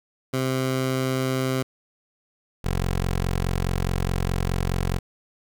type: tone pair in turn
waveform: 15% pulse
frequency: 130.81 / 44.78 Hz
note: C3 / F1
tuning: 0 / +44 cents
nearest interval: octave + perfect fifth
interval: 1856 cents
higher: first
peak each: -16 dBFS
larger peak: neither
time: 0.33-1.63 / 2.64-4.99 s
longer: second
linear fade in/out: 10 ms
effects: none